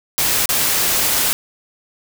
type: noise with dropouts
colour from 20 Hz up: white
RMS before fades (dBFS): -17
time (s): 0.18-1.33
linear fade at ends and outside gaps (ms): 0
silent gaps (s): 0.457-0.491
effects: none